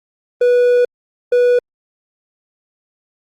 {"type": "tone bursts at uneven times", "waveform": "triangle", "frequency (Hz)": 489.6, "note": "B4", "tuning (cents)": -15, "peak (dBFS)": -7, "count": 2, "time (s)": [[0.41, 0.85], [1.32, 1.59]], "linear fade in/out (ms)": 5, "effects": ["Opus 32 kbps"]}